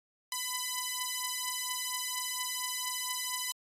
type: beating tone pair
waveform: 5% pulse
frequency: 1000 / 1004.3 Hz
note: B5 / B5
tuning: +21 / +29 cents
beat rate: 4.3 Hz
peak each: -24 dBFS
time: 0.32-3.52 s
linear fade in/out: 2 ms
effects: AAC 48 kbps